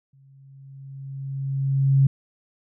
sine tone with exponential growth, 136.3 Hz, C#3, 29 cents flat, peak -12 dBFS, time 0.13-2.07 s, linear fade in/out 5 ms, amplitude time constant 420 ms, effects none

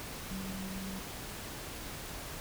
sine tone in noise, 191.1 Hz, G3, 44 cents flat, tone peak -39 dBFS, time 0.31-0.99 s, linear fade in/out 0 ms, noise pink, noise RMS -43 dBFS, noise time 0-2.4 s, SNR +1 dB, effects none

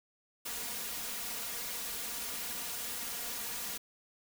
white noise with comb filter, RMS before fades -39 dBFS, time 0.45-3.78 s, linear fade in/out 10 ms, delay 4.2 ms, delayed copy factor +0.75, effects none

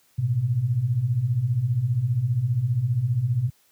sine beating tone pair, 110 / 125 Hz, A2 / B2, 0 / +21 cents, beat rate 15 Hz, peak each -26 / -21 dBFS, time 0.18-3.5 s, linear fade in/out 10 ms, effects white hiss -62 dBFS RMS until 3.71 s + high-pass 60 Hz 12 dB/octave

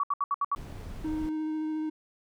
sine tone bursts, 1133 Hz, C#6, 37 cents sharp, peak -24 dBFS, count 6, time 0-0.549 s, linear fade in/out 2 ms, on 34 ms, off 69 ms
brown noise, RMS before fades -40 dBFS, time 0.56-1.29 s, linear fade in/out 0 ms
triangle tone with vibrato, 311.1 Hz, D#4, in tune, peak -27 dBFS, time 1.04-1.9 s, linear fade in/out 10 ms, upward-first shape sine, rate 14 Hz, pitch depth 11 cents each way
effects none

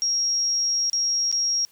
sine tone with dropouts, 5600 Hz, F8, 4 cents sharp, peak -20 dBFS, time 0.02-1.65 s, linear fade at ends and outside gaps 0 ms, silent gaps 0.898-0.931 / 1.315-1.326 s, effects white hiss -58 dBFS RMS until 1.71 s

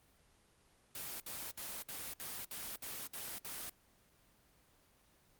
white noise bursts, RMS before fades -44 dBFS, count 9, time 0.95-3.696 s, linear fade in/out 2 ms, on 250 ms, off 62 ms, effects pink hiss -69 dBFS RMS until 5.39 s + Opus 24 kbps

